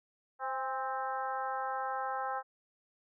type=harmonic tone with a mistuned harmonic; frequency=261.6 Hz; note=C4; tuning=in tune; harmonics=2 / 3 / 4 / 5 / 6 / 7; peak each=-42 / -36 / -40 / -40 / -44 / -53 dBFS; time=0.39-2.43 s; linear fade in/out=50 ms; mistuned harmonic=3; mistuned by=+39 cents; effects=none